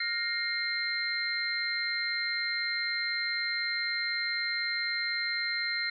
sine tone cluster, 1410 / 1860 / 2120 / 4136 Hz, F6 / A#6 / C7 / C8, +16 / -4 / +22 / -21 cents, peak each -38 / -34 / -33 / -34 dBFS, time 0-5.9 s, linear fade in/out 5 ms, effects none

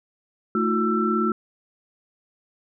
sine tone cluster, 220.5 / 322.5 / 359.9 / 1335 Hz, A3 / E4 / F#4 / E6, +4 / -38 / -48 / +22 cents, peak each -23 / -29 / -25 / -24 dBFS, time 0.55-1.32 s, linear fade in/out 2 ms, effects none

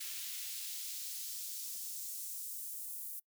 white noise with high-pass filter sweep, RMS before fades -43 dBFS, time 0-3.2 s, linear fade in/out 10 ms, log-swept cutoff 2500 to 11000 Hz, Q 0.95, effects noise-tail reverb RT60 0.1 s tail -23 dB re dry

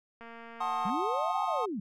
click train, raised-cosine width 0.5 ms, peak -33 dBFS, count 160, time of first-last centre 0.21-0.898 s, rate 231 Hz
triangle chord, F# diminished seventh, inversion none, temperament equal with one note detuned, 740 / 880 / 1063.6 / 1244.5 Hz, F#5 / A5 / C6 / Eb6, 0 / 0 / +28 / 0 cents, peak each -33 dBFS, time 0.6-1.66 s, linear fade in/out 10 ms
sine linear two-way sweep, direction up then down, 174.61 to 830.6 to 174.61 Hz, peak -32 dBFS, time 0.85-1.8 s, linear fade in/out 5 ms, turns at 1.41 s
effects none

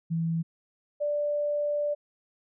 sine tone pair in turn, 164.81 / 587.3 Hz, E3 / D5, 0 / 0 cents, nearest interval octave + minor seventh, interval 2200 cents, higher second, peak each -25 dBFS, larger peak neither, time 0.1-0.43 / 1-1.95 s, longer second, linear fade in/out 20 ms, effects none

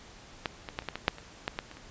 clicks, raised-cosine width 0.3 ms, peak -13 / -21 / -15 / -30 / -16 / -18 / -6 / -28 / -13 / -15 / -28 / -30 dBFS, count 12, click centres 0.458 / 0.688 / 0.789 / 0.822 / 0.887 / 0.956 / 1.081 / 1.184 / 1.479 / 1.589 / 1.714 / 1.77 s, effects pink hiss -51 dBFS RMS until 1.9 s + resampled to 16000 Hz

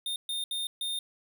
square tone bursts at uneven times, 3638 Hz, A#7, 43 cents flat, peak -31 dBFS, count 4, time 0.06-0.16 / 0.29-0.44 / 0.51-0.67 / 0.81-0.99 s, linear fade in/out 2 ms, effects none

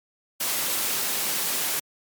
white noise, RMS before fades -26 dBFS, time 0.4-1.8 s, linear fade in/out 10 ms, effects high-pass 150 Hz 12 dB/octave + MP3 96 kbps

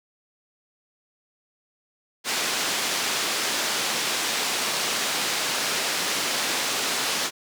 white band-pass noise, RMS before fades -26 dBFS, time 2.24-7.31 s, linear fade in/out 50 ms, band 210 to 5900 Hz, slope 12 dB/octave, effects none

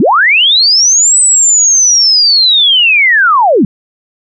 sine linear two-way sweep, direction up then down, 164.81 to 8120 to 164.81 Hz, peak -4 dBFS, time 0-3.65 s, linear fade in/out 2 ms, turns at 1.2 s, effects none

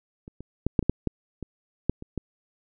clicks, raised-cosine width 3 ms, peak -28 / -26 / -10 / -6 / -18 / -7 / -11 / -21 / -8 / -25 / -16 dBFS, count 11, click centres 0.279 / 0.406 / 0.666 / 0.792 / 0.827 / 0.896 / 1.073 / 1.427 / 1.896 / 2.024 / 2.177 s, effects none

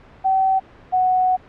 sine tone pair in turn, 765 / 739.8 Hz, G5 / F#5, -42 / 0 cents, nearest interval minor second, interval 58 cents, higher first, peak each -14 dBFS, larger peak neither, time 0.24-0.6 / 0.92-1.37 s, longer second, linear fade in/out 20 ms, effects pink hiss -46 dBFS RMS until 1.48 s + low-pass 2000 Hz 12 dB/octave

